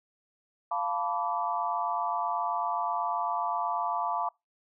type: chord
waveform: sine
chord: B half-diminished seventh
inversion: second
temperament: equal with one note detuned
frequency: 698.5 / 880 / 987.8 / 1158.5 Hz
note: F5 / A5 / B5 / D6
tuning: 0 / 0 / 0 / -24 cents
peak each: -33 dBFS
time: 0.71-4.29 s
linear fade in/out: 5 ms
effects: noise-tail reverb RT60 0.2 s tail -25 dB re dry